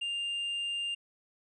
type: tone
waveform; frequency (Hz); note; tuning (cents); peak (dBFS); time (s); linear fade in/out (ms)
triangle; 2800; F7; +4; -30; 0.01-0.95; 10
effects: resampled to 22050 Hz